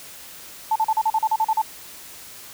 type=tone bursts; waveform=sine; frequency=880 Hz; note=A5; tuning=in tune; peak=-16 dBFS; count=11; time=0.71-1.618 s; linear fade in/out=5 ms; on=48 ms; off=38 ms; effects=white hiss -41 dBFS RMS until 2.53 s